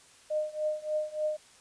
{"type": "tone with tremolo", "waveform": "sine", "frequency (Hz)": 612, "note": "D#5", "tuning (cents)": -29, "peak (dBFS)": -25, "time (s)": [0.3, 1.37], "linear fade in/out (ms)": 10, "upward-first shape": "triangle", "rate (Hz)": 3.4, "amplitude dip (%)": 95, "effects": ["white hiss -57 dBFS RMS until 1.6 s", "resampled to 22050 Hz"]}